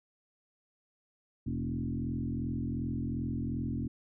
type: tone with frequency modulation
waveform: sine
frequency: 179.1 Hz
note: F3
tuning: 44 cents sharp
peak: -31 dBFS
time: 1.46-3.88 s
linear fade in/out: 10 ms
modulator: 42.7 Hz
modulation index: 2.7
effects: none